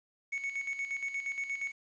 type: tone with tremolo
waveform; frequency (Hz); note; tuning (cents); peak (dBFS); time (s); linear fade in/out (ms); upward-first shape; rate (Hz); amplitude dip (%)
triangle; 2217; C#7; 0; -30; 0.32-1.72; 10; square; 8.5; 60
effects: resampled to 16000 Hz + 10-bit